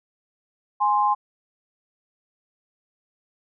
sine tone pair together, 830.6 / 1046.5 Hz, G#5 / C6, 0 / 0 cents, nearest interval major third, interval 400 cents, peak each -20 dBFS, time 0.8-1.15 s, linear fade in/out 20 ms, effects none

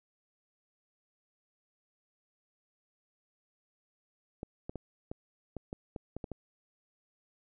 clicks, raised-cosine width 2 ms, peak -25 dBFS, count 10, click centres 4.431 / 4.695 / 4.757 / 5.115 / 5.567 / 5.729 / 5.962 / 6.166 / 6.242 / 6.317 s, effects none

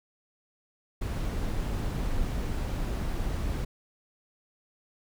brown noise, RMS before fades -30 dBFS, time 1.01-3.65 s, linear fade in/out 10 ms, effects none

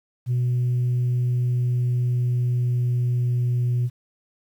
sine tone with pitch glide, 123.47 to 122.33 Hz, B2 to B2, 0 to -16 cents, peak -17 dBFS, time 0.26-3.9 s, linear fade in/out 50 ms, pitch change -16 cents, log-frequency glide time 1.27-3.69 s, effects tanh soft clip ceiling -17 dBFS + 9-bit

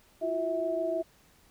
sine tone cluster, 333.7 / 360.2 / 651 Hz, E4 / F#4 / E5, +21 / -46 / -22 cents, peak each -35 / -35 / -29 dBFS, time 0.21-1.03 s, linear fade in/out 20 ms, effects pink hiss -62 dBFS RMS until 1.5 s

